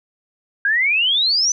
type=exponential sweep; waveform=sine; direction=up; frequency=1588 to 6110 Hz; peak=-14 dBFS; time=0.65-1.52 s; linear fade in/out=2 ms; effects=none